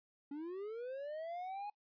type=linear sweep; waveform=triangle; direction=up; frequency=277.2 to 838 Hz; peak=-39 dBFS; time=0.31-1.7 s; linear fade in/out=5 ms; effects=noise-tail reverb RT60 0.1 s tail -22 dB re dry + resampled to 11025 Hz